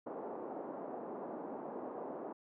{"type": "band-pass noise", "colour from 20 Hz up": "pink", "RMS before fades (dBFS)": -44, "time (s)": [0.06, 2.33], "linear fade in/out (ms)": 10, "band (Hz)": [260, 910], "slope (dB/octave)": 24, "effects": []}